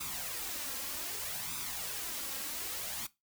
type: noise with flanger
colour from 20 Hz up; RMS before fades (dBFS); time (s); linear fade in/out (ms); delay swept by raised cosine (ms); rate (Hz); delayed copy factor
white; -39; 0-3.07; 10; 0.81 to 3.71; 0.64; +0.6
effects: noise-tail reverb RT60 0.2 s tail -18 dB re dry